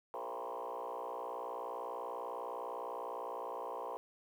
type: tone with frequency modulation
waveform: sine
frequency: 738 Hz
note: F#5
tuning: 5 cents flat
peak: -38 dBFS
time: 0.14-3.97 s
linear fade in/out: 0 ms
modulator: 59.7 Hz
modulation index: 5.4
effects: tanh soft clip ceiling -35 dBFS + 11-bit